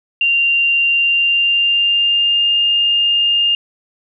sine tone with pitch glide, 2777 to 2817 Hz, F7 to F7, -10 to +14 cents, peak -11 dBFS, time 0.21-3.55 s, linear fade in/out 2 ms, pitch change +24 cents, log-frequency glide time 0.89-2.6 s, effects none

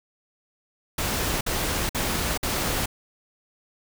pink noise bursts, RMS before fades -26 dBFS, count 4, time 0.98-2.859 s, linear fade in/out 5 ms, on 430 ms, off 53 ms, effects none

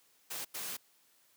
white noise bursts at uneven times, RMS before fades -40 dBFS, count 2, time 0.3-0.45 / 0.54-0.77 s, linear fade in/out 10 ms, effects white hiss -68 dBFS RMS until 1.36 s + high-pass 150 Hz 12 dB/octave

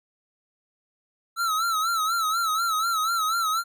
square tone with vibrato, 1318.5 Hz, E6, in tune, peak -23 dBFS, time 1.36-3.64 s, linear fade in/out 50 ms, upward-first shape sine, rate 4.1 Hz, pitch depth 88 cents each way, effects none

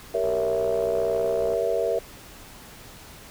sine chord, G diminished seventh, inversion none, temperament equal with one note detuned, 392 / 466.2 / 562.1 / 659.3 Hz, G4 / Bb4 / Db5 / Fb5, 0 / 0 / +24 / 0 cents, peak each -30 / -25 / -29 / -26 dBFS, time 0.14-1.99 s, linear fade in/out 5 ms
click train, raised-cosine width 1 ms, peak -23 dBFS, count 81, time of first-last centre 0.24-1.537 s, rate 61.7 Hz
effects pink hiss -45 dBFS RMS until 3.3 s

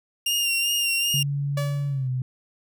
sawtooth tone with vibrato, 2794 Hz, F7, in tune, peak -18 dBFS, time 0.26-1.23 s, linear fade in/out 5 ms, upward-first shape sine, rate 2.6 Hz, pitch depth 33 cents each way
sine tone with pitch glide, 141.8 to 127.8 Hz, C#3 to C3, +40 to -40 cents, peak -23 dBFS, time 1.14-2.22 s, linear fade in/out 2 ms, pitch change -180 cents, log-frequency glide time 1.88-2.09 s
sawtooth tone with exponential decay, 574 Hz, D5, 40 cents flat, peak -22 dBFS, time 1.57-2.08 s, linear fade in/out 5 ms, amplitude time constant 110 ms
effects none

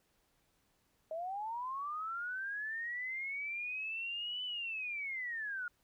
sine linear two-way sweep, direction up then down, 622.3 to 3015 to 1411 Hz, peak -37 dBFS, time 1.11-5.68 s, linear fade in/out 2 ms, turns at 4.44 s, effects pink hiss -75 dBFS RMS until 5.83 s

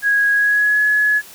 sine tone with pitch glide, 1653 to 1695.6 Hz, G#6 to G#6, -9 to +35 cents, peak -12 dBFS, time 0.02-1.22 s, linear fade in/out 50 ms, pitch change +44 cents, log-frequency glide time 0.32-0.81 s, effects white hiss -40 dBFS RMS until 1.34 s

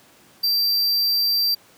square tone, 4699 Hz, D8, in tune, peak -18 dBFS, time 0.43-1.55 s, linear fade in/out 10 ms, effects pink hiss -52 dBFS RMS until 1.77 s + high-pass 150 Hz 12 dB/octave

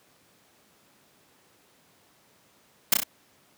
white noise with echo, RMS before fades -17 dBFS, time 2.92-2.94 s, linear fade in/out 5 ms, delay 32 ms, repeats 3, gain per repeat -4 dB, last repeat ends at 3.036 s, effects pink hiss -61 dBFS RMS until 3.57 s + high-pass 150 Hz 12 dB/octave

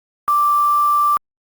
sine tone with quantisation, 1174.7 Hz, D6, in tune, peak -12 dBFS, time 0.28-1.17 s, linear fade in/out 0 ms, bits 5, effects Opus 48 kbps

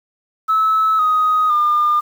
sine tone with pitch steps, 1300 / 1252.1 / 1206 Hz, E6 / D#6 / D6, -24 / +11 / +46 cents, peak -11 dBFS, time 0.48-2.01 s, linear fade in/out 20 ms, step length 510 ms, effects tanh soft clip ceiling -8 dBFS + 7-bit

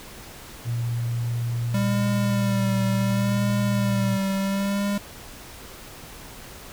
sine tone, 118.4 Hz, A#2, 27 cents sharp, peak -23 dBFS, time 0.64-4.19 s, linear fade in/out 50 ms
square tone with vibrato, 198.2 Hz, G3, 19 cents sharp, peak -23 dBFS, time 1.74-4.98 s, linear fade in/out 5 ms, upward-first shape sine, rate 0.69 Hz, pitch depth 35 cents each way
effects pink hiss -42 dBFS RMS until 6.72 s

